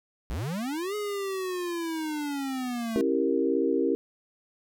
square linear two-way sweep, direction up then down, 46.28 to 421.9 to 216 Hz, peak -30 dBFS, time 0.3-3.01 s, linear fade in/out 0 ms, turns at 0.95 s
sine chord, C# diminished seventh, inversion none, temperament equal with one note detuned, 272.3 / 329.6 / 392 / 466.2 Hz, C#4 / E4 / G4 / Bb4, -31 / 0 / 0 / 0 cents, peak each -28 dBFS, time 2.96-3.95 s, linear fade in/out 0 ms
effects none

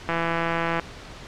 click train, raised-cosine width 0.5 ms, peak -10 dBFS, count 119, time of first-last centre 0.09-0.797 s, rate 167 Hz, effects pink hiss -41 dBFS RMS until 1.27 s + low-pass 5000 Hz 12 dB/octave

